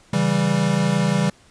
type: chord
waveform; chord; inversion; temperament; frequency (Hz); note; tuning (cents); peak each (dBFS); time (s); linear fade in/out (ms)
square; C# diminished; none; equal; 138.59 / 164.81 / 196; C#3 / E3 / G3; 0 / 0 / 0; -24 / -22 / -21; 0.13-1.3; 5
effects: pink hiss -53 dBFS RMS until 1.5 s + resampled to 22050 Hz